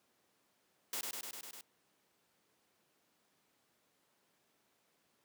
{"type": "noise with echo", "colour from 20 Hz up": "white", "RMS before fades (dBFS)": -39, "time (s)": [0.93, 1.01], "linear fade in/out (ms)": 2, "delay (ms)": 100, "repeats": 6, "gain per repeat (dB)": -2, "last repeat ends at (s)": 1.61, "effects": ["pink hiss -75 dBFS RMS until 5.24 s", "high-pass 200 Hz 12 dB/octave"]}